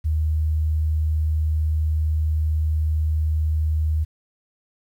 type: tone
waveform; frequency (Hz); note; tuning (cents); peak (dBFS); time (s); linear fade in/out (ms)
sine; 77.78; D#2; 0; -18; 0.04-4.05; 20
effects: 9-bit